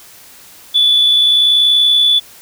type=tone with amplitude modulation; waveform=sine; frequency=3460 Hz; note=A7; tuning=30 cents flat; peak=-5 dBFS; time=0.74-2.2 s; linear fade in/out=20 ms; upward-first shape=sine; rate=60.6 Hz; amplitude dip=35%; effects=tanh soft clip ceiling -3 dBFS + white hiss -40 dBFS RMS until 2.41 s